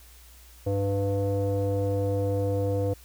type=tone with low-pass filter; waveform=square; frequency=99.4 Hz; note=G2; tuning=25 cents sharp; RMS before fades=-26 dBFS; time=0.66-2.94 s; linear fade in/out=10 ms; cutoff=550 Hz; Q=6.8; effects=added 60 Hz sine -50 dBFS peak until 3.04 s + white hiss -54 dBFS RMS until 3.04 s